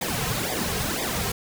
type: noise with flanger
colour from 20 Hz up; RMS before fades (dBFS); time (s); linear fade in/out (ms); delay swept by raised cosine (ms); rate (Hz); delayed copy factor
pink; -27; 0.01-1.32; 5; 0.7 to 3.5; 2; -0.85
effects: none